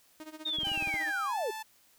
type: tone with tremolo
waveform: sawtooth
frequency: 311.1 Hz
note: D#4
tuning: in tune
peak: -37 dBFS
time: 0.2-1.12 s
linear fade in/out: 0 ms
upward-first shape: sine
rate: 15 Hz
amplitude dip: 85%
type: linear sweep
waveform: sine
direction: down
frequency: 3729 to 374.2 Hz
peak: -30 dBFS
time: 0.45-1.51 s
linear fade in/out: 10 ms
type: clicks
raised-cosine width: 3 ms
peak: -30 dBFS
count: 8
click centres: 0.586 / 0.633 / 0.671 / 0.717 / 0.776 / 0.825 / 0.874 / 0.941 s
type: tone with pitch glide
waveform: sawtooth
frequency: 795 to 877 Hz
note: G5 to A5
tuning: +24 to -6 cents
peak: -34 dBFS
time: 0.64-1.63 s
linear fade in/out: 10 ms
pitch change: +170 cents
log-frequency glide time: 1.25-1.38 s
effects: white hiss -64 dBFS RMS until 1.98 s